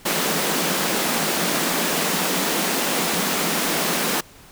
pink high-pass noise, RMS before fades -22 dBFS, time 0.05-4.21 s, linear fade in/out 10 ms, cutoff 160 Hz, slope 96 dB/octave, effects pink hiss -47 dBFS RMS until 4.51 s

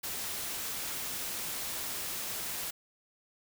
white noise, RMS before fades -37 dBFS, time 0.03-2.71 s, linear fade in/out 10 ms, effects none

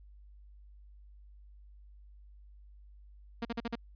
sawtooth tone bursts, 233.1 Hz, A#3, in tune, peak -29 dBFS, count 5, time 3.42-3.755 s, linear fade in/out 5 ms, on 31 ms, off 45 ms, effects added 50 Hz sine -52 dBFS peak until 3.95 s + resampled to 11025 Hz

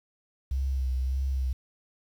sine tone with vibrato, 65.5 Hz, C2, 2 cents sharp, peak -25 dBFS, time 0.51-1.53 s, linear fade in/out 5 ms, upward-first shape sine, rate 1.7 Hz, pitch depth 42 cents each way, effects 9-bit

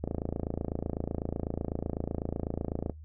click train, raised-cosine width 2 ms, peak -18 dBFS, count 81, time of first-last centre 0.04-2.897 s, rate 28 Hz, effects noise-tail reverb RT60 0.1 s tail -17 dB re dry + added 77 Hz sine -44 dBFS peak until 3.04 s

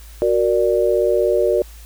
sine chord, Gb augmented, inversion none, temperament equal, 370 / 466.2 / 587.3 Hz, Gb4 / Bb4 / D5, 0 / 0 / 0 cents, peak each -18 dBFS, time 0.22-1.62 s, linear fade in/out 0 ms, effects added 55 Hz sine -37 dBFS peak until 1.85 s + white hiss -46 dBFS RMS until 1.85 s

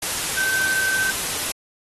sine tone in noise, 1544 Hz, G6, 27 cents flat, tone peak -21 dBFS, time 0.37-1.11 s, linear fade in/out 5 ms, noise white, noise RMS -25 dBFS, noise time 0.02-1.52 s, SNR +1 dB, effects AAC 32 kbps

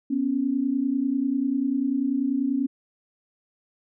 sine tone pair together, 247 / 277.2 Hz, B3 / C#4, 0 / 0 cents, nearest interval major second, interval 200 cents, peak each -26 / -23 dBFS, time 0.1-2.67 s, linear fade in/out 10 ms, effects none

